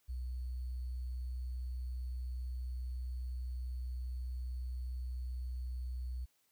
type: tone with sample-and-hold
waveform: sine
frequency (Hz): 62.4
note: B1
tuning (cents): +19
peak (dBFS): -37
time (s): 0.08-6.26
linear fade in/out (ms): 20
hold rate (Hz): 4410
effects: white hiss -75 dBFS RMS until 6.51 s